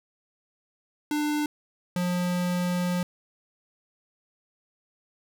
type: tone pair in turn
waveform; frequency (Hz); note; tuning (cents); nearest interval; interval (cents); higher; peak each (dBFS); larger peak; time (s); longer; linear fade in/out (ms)
square; 298.2 / 178.23; D4 / F3; +27 / +35; major sixth; 892; first; -25; neither; 1.11-1.46 / 1.96-3.03; second; 2
effects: none